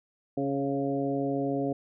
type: harmonic tone with a mistuned harmonic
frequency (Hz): 139.1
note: C#3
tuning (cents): +6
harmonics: 1 / 2 / 3 / 4 / 5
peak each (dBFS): -36 / -29 / -33 / -34 / -36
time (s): 0.37-1.73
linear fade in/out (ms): 5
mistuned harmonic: 4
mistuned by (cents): -19
effects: none